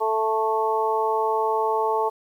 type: harmonic tone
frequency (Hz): 220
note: A3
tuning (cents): 0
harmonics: 2 / 3 / 4 / 5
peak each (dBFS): -24 / -30 / -23 / -28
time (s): 0-2.1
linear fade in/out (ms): 20
effects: 9-bit